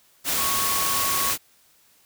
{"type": "tone in noise", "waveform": "sine", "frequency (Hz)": 1108, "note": "C#6", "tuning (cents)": -1, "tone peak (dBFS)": -27, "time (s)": [0.36, 1.34], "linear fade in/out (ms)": 50, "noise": "white", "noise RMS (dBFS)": -24, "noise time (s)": [0.24, 1.38], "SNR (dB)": -6, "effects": ["white hiss -59 dBFS RMS until 2.05 s"]}